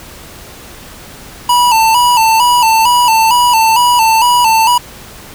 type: tone with vibrato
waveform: square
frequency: 932.3 Hz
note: A#5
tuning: in tune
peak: -7 dBFS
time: 1.49-4.78 s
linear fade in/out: 5 ms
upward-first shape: square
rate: 2.2 Hz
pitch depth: 76 cents each way
effects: pink hiss -33 dBFS RMS until 5.34 s